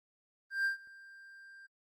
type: tone with ADSR envelope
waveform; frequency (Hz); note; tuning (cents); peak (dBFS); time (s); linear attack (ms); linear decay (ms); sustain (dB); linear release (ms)
triangle; 1586; G6; +20; -26; 0.5-1.67; 150; 120; -24; 15
effects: noise-tail reverb RT60 0.1 s tail -24 dB re dry + Opus 24 kbps